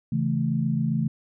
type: chord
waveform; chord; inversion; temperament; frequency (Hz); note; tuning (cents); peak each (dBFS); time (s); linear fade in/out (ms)
sine; A major; first; just; 137.5 / 165 / 220; C#3 / E3 / A3; -14 / +2 / 0; -26; 0.12-1.08; 5
effects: none